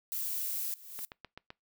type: noise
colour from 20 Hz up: violet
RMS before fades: -35 dBFS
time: 0.12-0.74 s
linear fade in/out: 0 ms
type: noise with exponential growth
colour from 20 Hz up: violet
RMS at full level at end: -38 dBFS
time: 0.4-1.05 s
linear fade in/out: 0 ms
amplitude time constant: 140 ms
type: click train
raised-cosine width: 0.3 ms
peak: -28 dBFS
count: 5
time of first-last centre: 0.99-1.504 s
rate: 7.78 Hz
effects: noise-tail reverb RT60 0.2 s tail -24 dB re dry